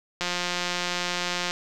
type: click train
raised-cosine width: 0.2 ms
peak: -10 dBFS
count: 231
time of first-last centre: 0.21-1.509 s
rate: 177 Hz
effects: none